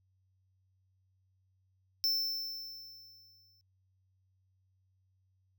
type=tone with exponential decay; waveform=square; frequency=5330 Hz; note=E8; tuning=18 cents sharp; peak=-27 dBFS; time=2.04-3.61 s; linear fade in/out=0 ms; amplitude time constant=340 ms; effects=added 94 Hz sine -70 dBFS peak until 5.58 s